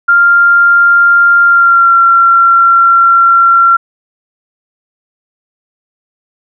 sine tone with pitch glide, 1395 to 1367.9 Hz, F6 to F6, -2 to -36 cents, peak -3 dBFS, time 0.08-3.77 s, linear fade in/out 10 ms, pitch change -34 cents, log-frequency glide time 1.44-1.95 s, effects none

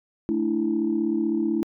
sine chord, A suspended fourth, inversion none, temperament equal, 220 / 293.7 / 329.6 Hz, A3 / D4 / E4, 0 / 0 / 0 cents, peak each -26 / -27 / -23 dBFS, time 0.29-1.63 s, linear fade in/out 0 ms, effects tanh soft clip ceiling -13 dBFS

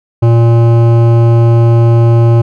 sine tone with hard clipping, 116.54 Hz, A#2, in tune, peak -6 dBFS, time 0.22-2.42 s, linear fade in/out 10 ms, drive 14 dB, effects none

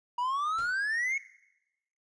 triangle exponential sweep, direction up, 955 to 2217 Hz, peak -26 dBFS, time 0.18-1.18 s, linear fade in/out 5 ms
pink noise with exponential decay, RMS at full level -45 dBFS, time 0.58-0.85 s, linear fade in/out 5 ms, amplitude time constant 57 ms
effects noise-tail reverb RT60 0.9 s tail -18 dB re dry + resampled to 22050 Hz

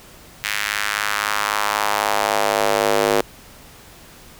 square tone with high-pass filter sweep, 51.91 Hz, G#1, in tune, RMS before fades -20 dBFS, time 0.44-3.21 s, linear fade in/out 0 ms, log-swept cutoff 2000 to 430 Hz, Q 1.8, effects pink hiss -44 dBFS RMS until 4.39 s

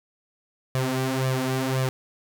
sawtooth tone with flanger, 130.81 Hz, C3, in tune, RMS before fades -25 dBFS, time 0.75-1.89 s, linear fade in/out 0 ms, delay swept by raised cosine 1.7 to 5.1 ms, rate 1.9 Hz, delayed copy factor +0.75, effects none

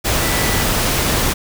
sine tone in noise, 1975.5 Hz, B6, in tune, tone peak -26 dBFS, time 0.22-0.65 s, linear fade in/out 20 ms, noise pink, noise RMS -17 dBFS, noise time 0.04-1.34 s, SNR -12 dB, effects none

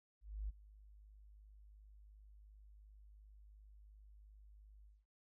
sine tone with ADSR envelope, 51.4 Hz, G#1, 17 cents flat, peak -38 dBFS, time 0.21-5.06 s, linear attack 280 ms, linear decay 20 ms, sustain -20 dB, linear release 210 ms, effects none

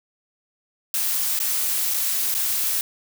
blue noise with dropouts, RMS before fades -23 dBFS, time 0.94-2.81 s, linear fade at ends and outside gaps 1 ms, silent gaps 1.391-1.401 / 1.939-1.943 / 2.342-2.349 s, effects none

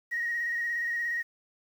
sine tone with vibrato, 1881 Hz, A#6, 15 cents sharp, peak -27 dBFS, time 0.11-1.23 s, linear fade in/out 20 ms, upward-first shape square, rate 17 Hz, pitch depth 20 cents each way, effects tanh soft clip ceiling -23 dBFS + 9-bit

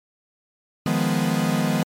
45% pulse chord, F half-diminished seventh, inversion third, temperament equal, 155.56 / 174.61 / 207.7 / 246.9 Hz, Eb3 / F3 / Ab3 / Cb4, 0 / 0 / 0 / 0 cents, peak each -25 dBFS, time 0.86-1.83 s, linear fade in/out 2 ms, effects MP3 64 kbps

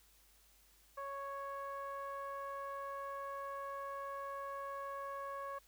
sawtooth tone with low-pass filter, 554.4 Hz, C#5, in tune, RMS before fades -44 dBFS, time 0.97-5.59 s, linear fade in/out 10 ms, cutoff 1300 Hz, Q 7.9, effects added 50 Hz sine -70 dBFS peak until 5.67 s + white hiss -68 dBFS RMS until 5.67 s

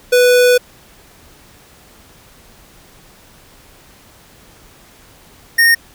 square tone pair in turn, 493.9 / 1846 Hz, B4 / A#6, 0 / -17 cents, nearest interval octave + major seventh, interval 2283 cents, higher second, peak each -8 dBFS, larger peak neither, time 0.12-0.58 / 5.58-5.75 s, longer first, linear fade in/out 10 ms, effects pink hiss -45 dBFS RMS until 5.94 s

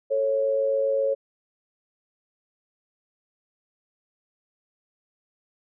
sine tone pair together, 442.1 / 549.8 Hz, A4 / C#5, +8 / -14 cents, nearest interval major third, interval 378 cents, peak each -28 / -21 dBFS, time 0.1-1.15 s, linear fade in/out 20 ms, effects none

